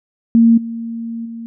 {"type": "tone with level steps", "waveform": "sine", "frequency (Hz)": 230, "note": "A#3", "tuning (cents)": -23, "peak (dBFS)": [-6, -22, -26], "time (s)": [0.35, 1.46], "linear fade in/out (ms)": 0, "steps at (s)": [0.57, 1.25], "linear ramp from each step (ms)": 10, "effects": []}